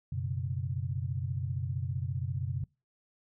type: chord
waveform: sine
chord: F# suspended fourth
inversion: none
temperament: equal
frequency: 92.5 / 123.47 / 138.59 Hz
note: F#2 / B2 / C#3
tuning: 0 / 0 / 0 cents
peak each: -35 / -35 / -36 dBFS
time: 0.12-2.64 s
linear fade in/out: 5 ms
effects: noise-tail reverb RT60 0.3 s tail -25 dB re dry